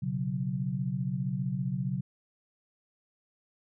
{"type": "chord", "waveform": "sine", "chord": "B suspended second", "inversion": "none", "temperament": "equal", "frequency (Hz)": [123.47, 138.59, 185], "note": ["B2", "C#3", "F#3"], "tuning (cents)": [0, 0, 0], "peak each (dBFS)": [-35, -32, -33], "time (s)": [0.02, 2.01], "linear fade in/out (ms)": 10, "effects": []}